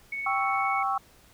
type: tone with tremolo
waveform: sine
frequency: 2217 Hz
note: C#7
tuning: in tune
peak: -29 dBFS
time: 0.12-0.83 s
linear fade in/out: 5 ms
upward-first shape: triangle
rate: 17 Hz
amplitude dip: 25%
type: chord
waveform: sine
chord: C# diminished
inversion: second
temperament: equal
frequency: 784 / 1108.7 / 1318.5 Hz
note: G5 / C#6 / E6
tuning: 0 / 0 / 0 cents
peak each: -28 / -29 / -30 dBFS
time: 0.26-0.98 s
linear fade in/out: 5 ms
effects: pink hiss -57 dBFS RMS until 1.33 s